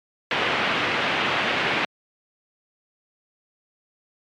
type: low-pass noise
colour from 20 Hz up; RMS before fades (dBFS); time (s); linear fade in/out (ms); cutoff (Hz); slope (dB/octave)
white; -23; 0.31-1.85; 2; 2900; 24
effects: high-pass 150 Hz 12 dB/octave + MP3 96 kbps